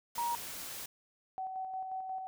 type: noise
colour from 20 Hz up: white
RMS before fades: -43 dBFS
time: 0.15-0.86 s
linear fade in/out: 5 ms
type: tone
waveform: sine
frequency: 946 Hz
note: A#5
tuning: 25 cents sharp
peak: -31 dBFS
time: 0.18-0.35 s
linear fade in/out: 0 ms
type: tone with tremolo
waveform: sine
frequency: 756 Hz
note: F#5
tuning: 37 cents sharp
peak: -35 dBFS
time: 1.38-2.27 s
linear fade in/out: 0 ms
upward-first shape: square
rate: 5.6 Hz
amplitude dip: 35%
effects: none